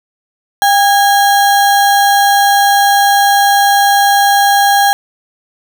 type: tone with sample-and-hold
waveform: sine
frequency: 800 Hz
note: G5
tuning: 35 cents sharp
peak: -6 dBFS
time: 0.62-4.93 s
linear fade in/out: 0 ms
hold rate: 2450 Hz
effects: none